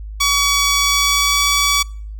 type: tone with pitch glide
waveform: 10% pulse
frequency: 1134 to 1141.2 Hz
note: C#6 to C#6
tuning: +39 to +50 cents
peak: -5 dBFS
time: 0.2-1.83 s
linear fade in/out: 10 ms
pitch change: +11 cents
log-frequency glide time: 0.77-1.42 s
effects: noise-tail reverb RT60 0.5 s tail -25 dB re dry + added 52 Hz sine -27 dBFS peak until 2.19 s